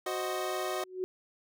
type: chord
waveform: 25% pulse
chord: C diminished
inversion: second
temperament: equal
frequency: 370 / 523.3 / 622.3 Hz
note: Gb4 / C5 / Eb5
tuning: 0 / 0 / 0 cents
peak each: -31 / -36 / -32 dBFS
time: 0.06-0.84 s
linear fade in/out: 5 ms
type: tone with exponential growth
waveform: sine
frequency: 370 Hz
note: F#4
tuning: in tune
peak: -27 dBFS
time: 0.77-1.04 s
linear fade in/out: 0 ms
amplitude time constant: 58 ms
effects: none